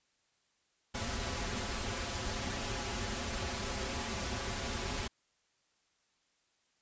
pink noise with comb filter, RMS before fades -37 dBFS, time 0.94-5.08 s, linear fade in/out 10 ms, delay 6.5 ms, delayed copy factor -0.9, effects white hiss -75 dBFS RMS until 6.81 s + resampled to 16000 Hz

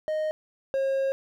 triangle tone pair in turn, 620 / 539.9 Hz, D#5 / C#5, -6 / -46 cents, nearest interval major second, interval 240 cents, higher first, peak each -23 / -21 dBFS, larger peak second, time 0.08-0.31 / 0.74-1.12 s, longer second, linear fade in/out 0 ms, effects none

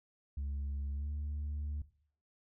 sine tone with pitch glide, 70.2 to 73.73 Hz, C#2 to D2, +22 to +7 cents, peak -33 dBFS, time 0.37-1.82 s, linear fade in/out 5 ms, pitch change +85 cents, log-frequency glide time 0.94-1.09 s, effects noise-tail reverb RT60 0.5 s tail -18 dB re dry + tanh soft clip ceiling -34 dBFS

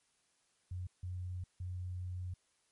sine tone bursts at uneven times, 90.6 Hz, F#2, 36 cents flat, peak -38 dBFS, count 3, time 0.71-0.87 / 1.03-1.44 / 1.6-2.34 s, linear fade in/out 5 ms, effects white hiss -75 dBFS RMS until 2.71 s + MP3 48 kbps

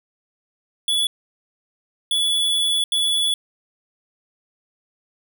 square tone bursts at uneven times, 3422 Hz, A7, 49 cents flat, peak -18 dBFS, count 3, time 0.88-1.07 / 2.11-2.84 / 2.92-3.34 s, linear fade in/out 2 ms, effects none

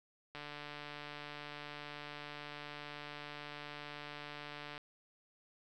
click train, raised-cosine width 0.3 ms, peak -30 dBFS, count 652, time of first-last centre 0.35-4.779 s, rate 147 Hz, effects none

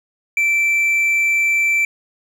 triangle tone, 2335 Hz, D7, 11 cents flat, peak -12 dBFS, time 0.37-1.85 s, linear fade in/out 2 ms, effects none

